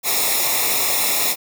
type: noise with comb filter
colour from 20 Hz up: white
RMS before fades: -19 dBFS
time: 0.03-1.36 s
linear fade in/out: 50 ms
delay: 0.65 ms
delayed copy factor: -0.85
effects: none